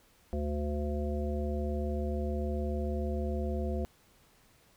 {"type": "harmonic tone with a mistuned harmonic", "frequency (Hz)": 73.42, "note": "D2", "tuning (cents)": 0, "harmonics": [1, 3, 5, 7, 9], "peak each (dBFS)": [-32, -37, -39, -40, -42], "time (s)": [0.33, 3.85], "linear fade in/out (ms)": 0, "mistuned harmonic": 9, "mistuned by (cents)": 37, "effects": ["pink hiss -64 dBFS RMS until 4.76 s"]}